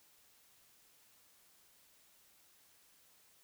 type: silence
effects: white hiss -67 dBFS RMS until 3.43 s